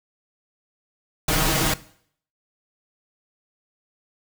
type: noise with comb filter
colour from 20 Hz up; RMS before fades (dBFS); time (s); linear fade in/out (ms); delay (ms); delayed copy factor
pink; -21; 1.28-1.74; 5; 6.3; +0.8
effects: noise-tail reverb RT60 0.6 s tail -18 dB re dry